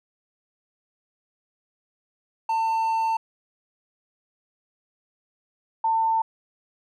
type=tone pair in turn; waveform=triangle / sine; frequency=897 / 897 Hz; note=A5 / A5; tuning=+33 / +33 cents; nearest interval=unison; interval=0 cents; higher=neither; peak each=-19 dBFS; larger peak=neither; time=2.49-3.17 / 5.84-6.22 s; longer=first; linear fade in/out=5 ms; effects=none